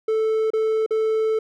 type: tone with dropouts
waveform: triangle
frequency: 439.5 Hz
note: A4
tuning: 2 cents flat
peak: -16 dBFS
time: 0.08-1.39 s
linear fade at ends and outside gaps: 5 ms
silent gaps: 0.504-0.534 / 0.863-0.907 s
effects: none

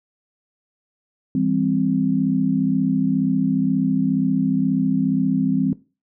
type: chord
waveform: sine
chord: C major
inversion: first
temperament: equal with one note detuned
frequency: 164.81 / 199.54 / 261.6 Hz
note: E3 / G3 / C4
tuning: 0 / +31 / 0 cents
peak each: -24 / -22 / -19 dBFS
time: 1.35-5.73 s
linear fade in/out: 2 ms
effects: noise-tail reverb RT60 0.3 s tail -17 dB re dry

